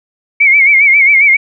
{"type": "tone with vibrato", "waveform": "sine", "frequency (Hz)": 2217, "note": "C#7", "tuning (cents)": 0, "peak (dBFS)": -4, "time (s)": [0.4, 1.37], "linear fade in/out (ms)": 10, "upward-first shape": "sine", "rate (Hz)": 7.4, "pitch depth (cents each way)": 87, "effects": []}